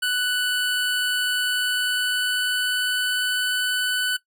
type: tone with pitch glide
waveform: 25% pulse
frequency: 1488 to 1496.6 Hz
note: F#6 to F#6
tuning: +9 to +19 cents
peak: -17 dBFS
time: 0.02-4.17 s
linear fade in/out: 10 ms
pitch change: +10 cents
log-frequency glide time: 1.33-3.69 s
effects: noise-tail reverb RT60 0.1 s tail -18 dB re dry